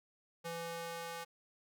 square tone with high-pass filter sweep, 167.7 Hz, E3, 30 cents sharp, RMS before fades -43 dBFS, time 0.44-1.25 s, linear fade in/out 20 ms, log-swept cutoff 370 to 730 Hz, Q 1, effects none

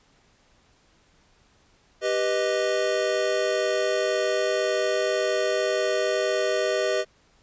square chord, G augmented, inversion none, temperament equal, 392 / 493.9 / 622.3 Hz, G4 / B4 / D#5, 0 / 0 / 0 cents, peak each -28 / -28 / -26 dBFS, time 2.01-7.05 s, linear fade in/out 50 ms, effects pink hiss -61 dBFS RMS until 7.42 s + resampled to 16000 Hz

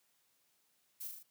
violet noise with echo, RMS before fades -44 dBFS, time 1-1.08 s, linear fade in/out 10 ms, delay 38 ms, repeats 4, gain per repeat -3 dB, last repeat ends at 1.232 s, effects white hiss -75 dBFS RMS until 1.3 s + high-pass 80 Hz 12 dB/octave

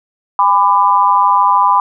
sine tone with amplitude modulation, 1001 Hz, B5, 23 cents sharp, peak -3 dBFS, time 0.39-1.8 s, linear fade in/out 2 ms, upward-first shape sine, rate 187 Hz, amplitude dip 100%, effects none

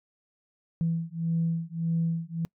sine beating tone pair, 164.81 / 166.51 Hz, E3 / E3, 0 / +18 cents, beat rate 1.7 Hz, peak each -28 dBFS, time 0.81-2.45 s, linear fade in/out 0 ms, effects noise-tail reverb RT60 0.1 s tail -25 dB re dry + tanh soft clip ceiling -18 dBFS

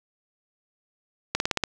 slowing click train, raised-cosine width 0.2 ms, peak -6 dBFS, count 6, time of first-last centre 1.35-1.637 s, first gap 51 ms, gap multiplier 1.06, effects none

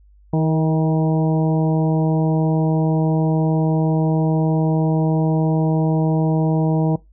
harmonic tone with a mistuned harmonic, 159 Hz, D#3, 38 cents sharp, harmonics 1 / 2 / 3 / 4 / 5 / 6, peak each -16 / -22 / -26 / -28 / -30 / -32 dBFS, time 0.33-6.96 s, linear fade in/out 5 ms, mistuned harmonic 3, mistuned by -23 cents, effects noise-tail reverb RT60 0.2 s tail -21 dB re dry + added 50 Hz sine -47 dBFS peak until 7.12 s

